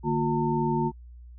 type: tone cluster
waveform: sine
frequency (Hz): 150.1 / 231.9 / 357.4 / 900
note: D3 / A#3 / F4 / A5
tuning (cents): +38 / -9 / +40 / +39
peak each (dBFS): -28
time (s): 0.03-0.92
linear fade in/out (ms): 50
effects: noise-tail reverb RT60 0.1 s tail -26 dB re dry + added 60 Hz sine -43 dBFS peak until 1.38 s